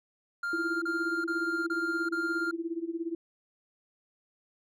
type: tone bursts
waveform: triangle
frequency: 1399 Hz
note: F6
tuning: 3 cents sharp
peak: -28 dBFS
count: 5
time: 0.43-2.512 s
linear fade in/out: 5 ms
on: 390 ms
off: 33 ms
type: tone with tremolo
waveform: sine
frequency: 333.3 Hz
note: E4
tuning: 19 cents sharp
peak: -28 dBFS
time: 0.53-3.15 s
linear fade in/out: 2 ms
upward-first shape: sine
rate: 17 Hz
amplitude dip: 85%
effects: none